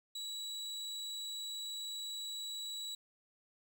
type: tone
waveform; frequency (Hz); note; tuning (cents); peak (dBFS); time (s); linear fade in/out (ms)
35% pulse; 3909; B7; -19; -38; 0.15-2.95; 5
effects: none